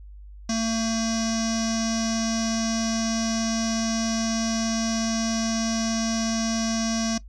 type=tone with low-pass filter; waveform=square; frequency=225.6 Hz; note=A3; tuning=44 cents sharp; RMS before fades=-25 dBFS; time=0.49-7.18 s; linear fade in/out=5 ms; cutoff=5800 Hz; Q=8.2; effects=noise-tail reverb RT60 0.1 s tail -18 dB re dry + added 50 Hz sine -40 dBFS peak until 7.28 s